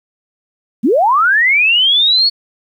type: linear sweep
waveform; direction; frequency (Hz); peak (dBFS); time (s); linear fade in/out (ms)
sine; up; 187.2 to 4435; -8; 0.83-2.3; 20
effects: 8-bit